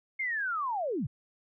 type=linear sweep; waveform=sine; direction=down; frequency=2162 to 96.4 Hz; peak=-29 dBFS; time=0.19-1.07 s; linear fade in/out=10 ms; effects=none